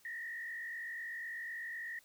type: tone with frequency modulation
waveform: sine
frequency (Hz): 1868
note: A#6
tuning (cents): +3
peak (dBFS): -40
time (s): 0.05-1.99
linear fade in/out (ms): 2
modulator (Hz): 48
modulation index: 1.4
effects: white hiss -66 dBFS RMS until 2.04 s